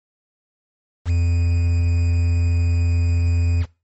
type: tone with quantisation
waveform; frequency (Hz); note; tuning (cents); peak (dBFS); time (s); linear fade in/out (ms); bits
triangle; 85.6; F2; -34; -13; 1.05-3.66; 50; 6
effects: noise-tail reverb RT60 0.3 s tail -21 dB re dry + MP3 32 kbps